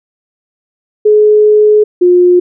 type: tone pair in turn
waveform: sine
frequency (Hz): 423.5 / 356.8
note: G#4 / F4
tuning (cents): +34 / +37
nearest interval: minor third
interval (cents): 297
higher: first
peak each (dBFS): -3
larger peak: neither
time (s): 1.05-1.84 / 2.01-2.4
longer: first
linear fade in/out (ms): 10
effects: none